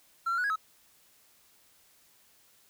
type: tone with pitch steps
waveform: triangle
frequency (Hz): 1357 / 1375 / 1471 / 1652 / 1287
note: E6 / F6 / F#6 / G#6 / E6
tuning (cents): +50 / -27 / -11 / -10 / -42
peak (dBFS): -24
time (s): 0.26-0.56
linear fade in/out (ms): 10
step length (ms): 60
effects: tanh soft clip ceiling -22 dBFS + white hiss -63 dBFS RMS until 2.69 s